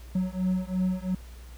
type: beating tone pair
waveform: triangle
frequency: 183.6 / 186.5 Hz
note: F#3 / F#3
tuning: -13 / +14 cents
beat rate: 2.9 Hz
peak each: -26 dBFS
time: 0.15-1.15 s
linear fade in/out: 5 ms
effects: added 60 Hz sine -42 dBFS peak until 1.57 s + pink hiss -54 dBFS RMS until 1.57 s